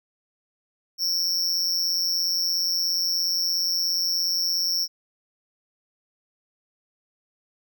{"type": "tone with amplitude modulation", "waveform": "square", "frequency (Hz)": 5450, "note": "F8", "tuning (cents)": -43, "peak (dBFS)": -18, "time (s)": [0.98, 4.88], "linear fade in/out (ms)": 50, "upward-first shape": "sine", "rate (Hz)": 177, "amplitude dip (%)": 100, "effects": []}